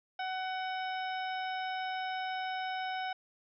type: harmonic tone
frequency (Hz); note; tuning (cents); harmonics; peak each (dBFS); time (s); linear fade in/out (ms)
749; F#5; +21; 1 / 2 / 3 / 4 / 5 / 7; -35 / -41 / -45 / -47 / -49 / -52; 0.19-3.13; 5
effects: none